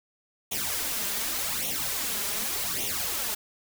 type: noise with flanger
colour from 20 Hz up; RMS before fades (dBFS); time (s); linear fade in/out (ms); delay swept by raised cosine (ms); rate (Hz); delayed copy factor
white; -30; 0.51-3.35; 10; 0.31 to 5.01; 0.86; +0.75
effects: none